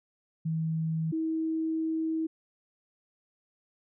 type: tone pair in turn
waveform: sine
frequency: 160.7 / 320.8 Hz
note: E3 / E4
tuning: -44 / -47 cents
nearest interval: octave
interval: 1197 cents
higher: second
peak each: -27 / -27 dBFS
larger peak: neither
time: 0.45-1.12 / 1.12-2.27 s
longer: second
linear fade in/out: 10 ms
effects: none